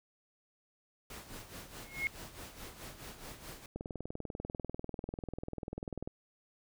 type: noise with tremolo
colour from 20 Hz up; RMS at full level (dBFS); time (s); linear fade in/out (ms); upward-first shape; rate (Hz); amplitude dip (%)
pink; -46; 1.1-3.66; 2; sine; 4.7; 65
type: tone with exponential growth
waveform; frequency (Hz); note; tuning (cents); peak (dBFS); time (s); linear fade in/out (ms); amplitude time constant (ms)
sine; 2164; C#7; -42; -27; 1.81-2.07; 0; 55
type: click train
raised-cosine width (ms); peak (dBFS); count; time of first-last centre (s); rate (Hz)
2; -26; 48; 3.76-6.075; 20.3
effects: none